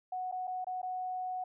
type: tone with dropouts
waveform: sine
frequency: 738 Hz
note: F#5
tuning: 5 cents flat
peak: -34 dBFS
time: 0.12-1.44 s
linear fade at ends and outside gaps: 5 ms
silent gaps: 0.315-0.323 / 0.472-0.476 / 0.645-0.668 / 0.817-0.829 s
effects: none